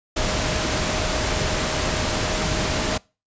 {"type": "tone in noise", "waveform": "sine", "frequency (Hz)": 622.3, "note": "D#5", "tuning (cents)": 0, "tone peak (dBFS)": -32, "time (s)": [0.16, 2.98], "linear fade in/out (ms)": 10, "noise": "pink", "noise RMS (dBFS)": -23, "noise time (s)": [0.16, 2.98], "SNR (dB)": -12, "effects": ["noise-tail reverb RT60 0.3 s tail -24 dB re dry", "resampled to 16000 Hz"]}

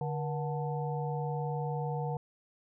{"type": "harmonic tone with a mistuned harmonic", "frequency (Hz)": 146.83, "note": "D3", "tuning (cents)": 0, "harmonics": [1, 3, 5, 6], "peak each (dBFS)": [-33, -38, -40, -41], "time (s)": [0.01, 2.17], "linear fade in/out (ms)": 2, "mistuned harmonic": 3, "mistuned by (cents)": 140, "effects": []}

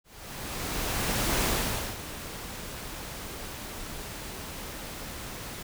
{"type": "noise with ADSR envelope", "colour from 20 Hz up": "pink", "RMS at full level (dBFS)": -26, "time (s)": [0.04, 5.63], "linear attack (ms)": 1400, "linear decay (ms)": 530, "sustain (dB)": -13, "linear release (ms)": 8, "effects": []}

